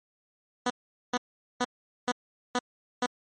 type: tone bursts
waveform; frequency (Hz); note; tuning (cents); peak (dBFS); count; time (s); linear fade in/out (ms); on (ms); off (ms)
10% pulse; 246.9; B3; 0; -16; 6; 0.66-3.062; 5; 42; 430
effects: MP3 32 kbps